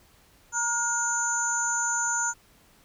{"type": "tone cluster", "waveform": "sine", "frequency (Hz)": [937, 1429, 6330, 6980], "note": ["A#5", "F6", "G8", "A8"], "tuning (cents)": [9, 39, 16, -15], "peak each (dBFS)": [-31, -29, -32, -28], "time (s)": [0.52, 2.34], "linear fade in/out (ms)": 50, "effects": ["pink hiss -59 dBFS RMS until 2.84 s"]}